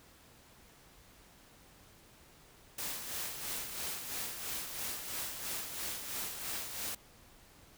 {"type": "noise with tremolo", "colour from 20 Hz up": "white", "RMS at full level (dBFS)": -38, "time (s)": [2.78, 6.95], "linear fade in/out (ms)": 5, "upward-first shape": "sine", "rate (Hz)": 3, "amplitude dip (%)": 50, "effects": ["pink hiss -60 dBFS RMS until 7.77 s"]}